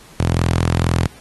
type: tone with high-pass filter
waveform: sawtooth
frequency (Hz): 42.11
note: E1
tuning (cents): +38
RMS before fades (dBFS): -17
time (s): 0.19-1.07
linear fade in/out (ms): 10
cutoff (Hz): 99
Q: 2
effects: pink hiss -45 dBFS RMS until 1.2 s + AAC 32 kbps